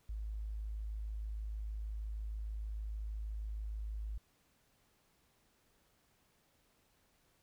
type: tone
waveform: sine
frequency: 53.2 Hz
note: G#1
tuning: 42 cents sharp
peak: -38 dBFS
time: 0.09-4.18 s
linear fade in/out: 5 ms
effects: pink hiss -73 dBFS RMS until 7.42 s